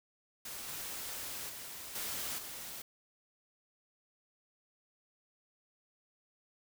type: noise with level steps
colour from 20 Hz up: white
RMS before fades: -44 / -42 / -46 / -39 / -45 dBFS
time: 0.45-2.82 s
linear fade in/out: 5 ms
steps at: 0.68 / 1.49 / 1.95 / 2.38 s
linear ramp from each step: 5 ms
effects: none